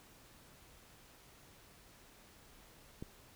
click, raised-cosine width 3 ms, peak -30 dBFS, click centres 3.025 s, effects pink hiss -61 dBFS RMS until 3.35 s

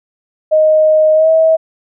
sine tone with pitch glide, 622.3 to 642.8 Hz, D#5 to E5, 0 to -44 cents, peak -6 dBFS, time 0.51-1.57 s, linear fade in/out 20 ms, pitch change +56 cents, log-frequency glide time 1.14-1.29 s, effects none

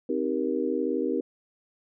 sine chord, C minor seventh, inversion none, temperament just, 261.6 / 314 / 392.4 / 470.9 Hz, C4 / Eb4 / G4 / Bb4, 0 / +16 / +2 / +18 cents, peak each -30 dBFS, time 0.09-1.21 s, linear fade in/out 5 ms, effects none

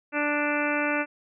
harmonic tone, 294.1 Hz, D4, 3 cents sharp, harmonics 1 / 2 / 3 / 4 / 5 / 6 / 7 / 8 / 9, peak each -29 / -30 / -34 / -35 / -30 / -35 / -35 / -33 / -34 dBFS, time 0.12-1.06 s, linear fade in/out 50 ms, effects none

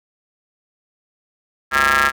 sawtooth ring-modulated tone, 141.5 Hz, C#3, 36 cents sharp, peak -6 dBFS, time 1.71-2.12 s, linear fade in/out 50 ms, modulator 1500 Hz, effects none

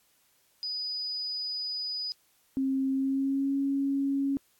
sine tone, 4960 Hz, D#8, 6 cents flat, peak -31 dBFS, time 0.63-2.12 s, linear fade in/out 0 ms
sine tone with pitch glide, 267.4 to 276 Hz, C4 to C#4, +38 to -7 cents, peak -25 dBFS, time 2.57-4.37 s, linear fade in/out 0 ms, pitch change +55 cents, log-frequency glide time 2.93-3.56 s
effects white hiss -67 dBFS RMS until 4.59 s + AAC 64 kbps

